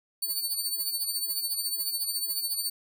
15% pulse tone with tremolo, 4502 Hz, C#8, 26 cents sharp, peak -19 dBFS, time 0.22-2.7 s, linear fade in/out 5 ms, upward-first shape triangle, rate 14 Hz, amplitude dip 65%, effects none

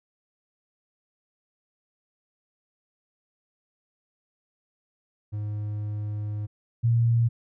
triangle / sine tone pair in turn, 104.9 / 116.82 Hz, G#2 / A#2, +18 / +4 cents, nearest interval major second, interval 186 cents, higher second, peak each -26 / -18 dBFS, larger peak second, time 5.32-6.47 / 6.83-7.29 s, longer first, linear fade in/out 20 ms, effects none

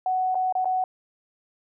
sine tone with dropouts, 744 Hz, F#5, 9 cents sharp, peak -21 dBFS, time 0.06-0.84 s, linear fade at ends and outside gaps 2 ms, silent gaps 0.346-0.353 / 0.525-0.552 / 0.646-0.655 s, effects none

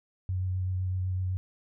sine tone with vibrato, 92.5 Hz, F#2, in tune, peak -27 dBFS, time 0.29-1.37 s, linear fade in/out 0 ms, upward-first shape triangle, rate 7.9 Hz, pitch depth 19 cents each way, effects none

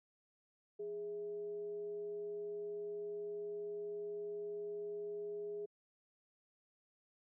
sine tone with frequency modulation, 413.9 Hz, G#4, 6 cents flat, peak -40 dBFS, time 0.79-5.66 s, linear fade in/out 10 ms, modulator 240 Hz, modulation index 0.23, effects high-pass 200 Hz 12 dB/octave

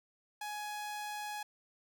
sawtooth tone, 837 Hz, G#5, 13 cents sharp, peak -35 dBFS, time 0.41-1.43 s, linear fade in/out 5 ms, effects none

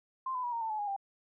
sine tone with pitch steps, 1046.5 / 1005.6 / 966.3 / 928.6 / 892.3 / 857.4 / 823.9 / 791.7 Hz, C6 / B5 / B5 / A#5 / A5 / A5 / G#5 / G5, 0 / +31 / -38 / -7 / +24 / -45 / -14 / +17 cents, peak -32 dBFS, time 0.26-0.964 s, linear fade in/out 5 ms, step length 88 ms, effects none

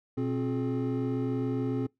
triangle tone cluster, 122.2 / 264.8 / 355.8 / 422.9 Hz, B2 / C4 / F4 / G#4, -18 / +21 / +32 / +31 cents, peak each -31 / -28 / -36 / -33 dBFS, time 0.17-1.87 s, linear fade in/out 10 ms, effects noise-tail reverb RT60 0.2 s tail -25 dB re dry

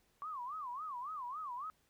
sine tone with vibrato, 1108.7 Hz, C#6, in tune, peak -40 dBFS, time 0.22-1.7 s, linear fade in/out 0 ms, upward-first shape sine, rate 3.6 Hz, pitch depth 250 cents each way, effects pink hiss -74 dBFS RMS until 1.89 s

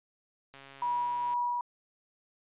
click train, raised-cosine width 0.3 ms, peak -34 dBFS, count 110, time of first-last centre 0.54-1.336 s, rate 137 Hz
sine tone with tremolo, 968 Hz, B5, 35 cents flat, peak -27 dBFS, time 0.82-1.61 s, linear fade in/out 2 ms, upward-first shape sine, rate 2.2 Hz, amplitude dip 25%
effects resampled to 8000 Hz

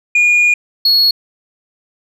sine tone pair in turn, 2435 / 4339 Hz, D#7 / C#8, -38 / -38 cents, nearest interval minor seventh, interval 1000 cents, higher second, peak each -5 dBFS, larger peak neither, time 0.15-0.54 / 0.85-1.11 s, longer first, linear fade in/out 5 ms, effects tanh soft clip ceiling -7 dBFS

